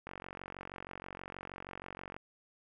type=click train; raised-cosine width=0.5 ms; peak=-28 dBFS; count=98; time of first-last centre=0.07-2.165 s; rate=46.3 Hz; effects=none